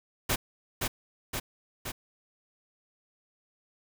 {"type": "noise with echo", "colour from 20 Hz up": "pink", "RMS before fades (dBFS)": -27, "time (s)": [0.29, 0.36], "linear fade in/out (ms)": 10, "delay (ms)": 520, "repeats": 3, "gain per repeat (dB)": -3, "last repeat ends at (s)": 1.92, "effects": []}